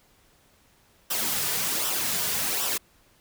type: noise with flanger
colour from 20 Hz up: white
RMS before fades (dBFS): -27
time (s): 1.1-2.78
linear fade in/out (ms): 10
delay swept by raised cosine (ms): 0.45 to 3.75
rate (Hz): 1.3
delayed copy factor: -0.6
effects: pink hiss -61 dBFS RMS until 3.2 s